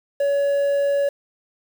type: tone with quantisation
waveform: triangle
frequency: 564 Hz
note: C#5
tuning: 30 cents sharp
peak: -15 dBFS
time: 0.2-1.09 s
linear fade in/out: 5 ms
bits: 7
effects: none